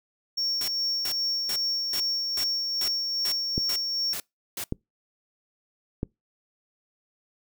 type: tone with tremolo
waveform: triangle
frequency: 5500 Hz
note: F8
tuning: 27 cents flat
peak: -23 dBFS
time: 0.37-4.14 s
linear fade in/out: 10 ms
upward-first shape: sine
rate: 2.5 Hz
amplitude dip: 30%
type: noise bursts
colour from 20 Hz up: white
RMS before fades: -33 dBFS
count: 10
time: 0.61-4.64 s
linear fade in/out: 2 ms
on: 70 ms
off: 370 ms
type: clicks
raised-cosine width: 3 ms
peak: -14 dBFS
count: 3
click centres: 3.579 / 4.724 / 6.031 s
effects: noise-tail reverb RT60 0.2 s tail -26 dB re dry